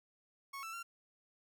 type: tone with pitch steps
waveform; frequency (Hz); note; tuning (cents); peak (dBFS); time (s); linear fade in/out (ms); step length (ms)
30% pulse; 1102 / 1326 / 1374; C#6 / E6 / F6; -11 / +10 / -29; -40; 0.53-0.83; 10; 100
effects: none